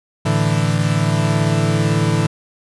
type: chord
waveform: 40% pulse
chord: A suspended fourth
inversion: none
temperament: equal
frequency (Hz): 110 / 146.83 / 164.81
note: A2 / D3 / E3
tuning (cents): 0 / 0 / 0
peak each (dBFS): -18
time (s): 0.25-2.27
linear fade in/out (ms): 10
effects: resampled to 24000 Hz